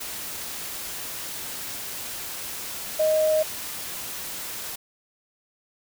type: tone in noise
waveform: sine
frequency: 623 Hz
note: D#5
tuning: 2 cents sharp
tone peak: -18 dBFS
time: 2.99-3.43 s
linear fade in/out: 10 ms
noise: white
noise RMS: -34 dBFS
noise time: 0-4.76 s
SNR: +13 dB
effects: none

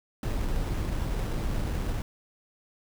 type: noise with sample-and-hold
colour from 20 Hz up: brown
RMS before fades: -29 dBFS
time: 0.23-2.02 s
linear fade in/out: 2 ms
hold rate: 4410 Hz
effects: none

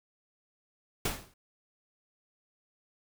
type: noise with exponential decay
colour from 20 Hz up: pink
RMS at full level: -27 dBFS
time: 1.05-1.34 s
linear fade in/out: 5 ms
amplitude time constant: 61 ms
effects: none

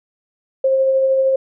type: tone with tremolo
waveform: sine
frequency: 532 Hz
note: C5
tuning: 29 cents sharp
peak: -11 dBFS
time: 0.64-1.36 s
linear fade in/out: 5 ms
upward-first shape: sine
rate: 13 Hz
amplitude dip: 25%
effects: none

